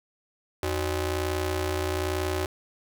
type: ring-modulated tone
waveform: sawtooth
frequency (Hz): 228.9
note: A#3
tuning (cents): -31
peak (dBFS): -19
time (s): 0.63-2.46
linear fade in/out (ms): 2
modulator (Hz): 145
effects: none